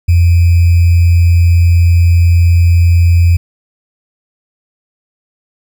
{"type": "tone with sample-and-hold", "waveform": "sine", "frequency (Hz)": 85.8, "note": "F2", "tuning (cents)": -30, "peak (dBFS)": -4, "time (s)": [0.08, 3.37], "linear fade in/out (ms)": 10, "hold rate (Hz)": 2450, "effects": []}